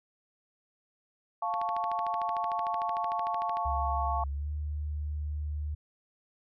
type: chord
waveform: sine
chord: F augmented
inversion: none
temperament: equal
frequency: 698.5 / 880 / 1108.7 Hz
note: F5 / A5 / C#6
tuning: 0 / 0 / 0 cents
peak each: -33 dBFS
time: 1.42-4.24 s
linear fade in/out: 5 ms
type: click train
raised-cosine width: 0.3 ms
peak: -26 dBFS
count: 28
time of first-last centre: 1.54-3.57 s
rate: 13.3 Hz
type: tone with pitch glide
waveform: sine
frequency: 69.3 to 74.7 Hz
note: C#2 to D2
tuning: 0 to +30 cents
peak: -31 dBFS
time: 3.65-5.75 s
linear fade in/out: 10 ms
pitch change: +130 cents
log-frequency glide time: 4.29-4.49 s
effects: none